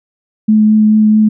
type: tone with vibrato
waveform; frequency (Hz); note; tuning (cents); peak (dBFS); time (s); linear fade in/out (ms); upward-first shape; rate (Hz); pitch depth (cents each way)
sine; 214.8; A3; -41; -5; 0.48-1.29; 10; triangle; 4.6; 12
effects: none